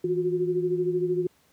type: tone cluster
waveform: sine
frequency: 163.7 / 358.9 / 371.9 Hz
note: E3 / F4 / F#4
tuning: -12 / +47 / +9 cents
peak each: -33 / -24 / -30 dBFS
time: 0.04-1.27 s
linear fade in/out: 5 ms
effects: pink hiss -63 dBFS RMS until 1.52 s + high-pass 80 Hz 12 dB/octave